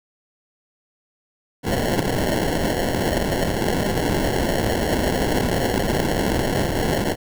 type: noise with sample-and-hold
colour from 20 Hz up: blue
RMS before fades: -21 dBFS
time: 1.63-7.16 s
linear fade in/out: 50 ms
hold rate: 1225 Hz
effects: none